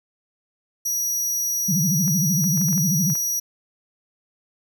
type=tone; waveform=sawtooth; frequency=5790 Hz; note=F#8; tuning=38 cents flat; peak=-19 dBFS; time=0.85-3.4 s; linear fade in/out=10 ms
type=tone with vibrato; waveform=sine; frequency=168.7 Hz; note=E3; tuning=40 cents sharp; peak=-19 dBFS; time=1.68-3.14 s; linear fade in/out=10 ms; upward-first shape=sine; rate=13 Hz; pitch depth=280 cents each way
type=clicks; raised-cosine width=0.5 ms; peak=-25 dBFS; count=9; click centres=2.08 / 2.441 / 2.575 / 2.615 / 2.685 / 2.729 / 2.779 / 3.1 / 3.155 s
effects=none